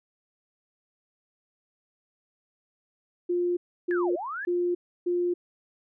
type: tone bursts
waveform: sine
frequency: 352.4 Hz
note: F4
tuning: 16 cents sharp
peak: -23 dBFS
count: 4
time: 3.29-5.34 s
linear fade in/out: 10 ms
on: 280 ms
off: 310 ms
type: linear two-way sweep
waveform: sine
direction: down then up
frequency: 1760 to 440 to 1760 Hz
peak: -31 dBFS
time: 3.91-4.45 s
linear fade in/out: 0 ms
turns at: 4.12 s
effects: none